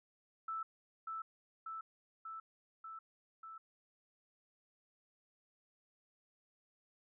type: tone with echo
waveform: sine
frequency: 1318.5 Hz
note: E6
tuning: in tune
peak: -38 dBFS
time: 0.48-0.63 s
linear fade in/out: 5 ms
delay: 590 ms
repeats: 5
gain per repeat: -2 dB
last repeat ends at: 3.58 s
effects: none